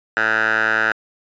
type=tone with band-pass filter; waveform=10% pulse; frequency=110 Hz; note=A2; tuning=in tune; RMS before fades=-18 dBFS; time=0.17-0.92 s; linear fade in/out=0 ms; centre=1500 Hz; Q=4.7; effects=resampled to 16000 Hz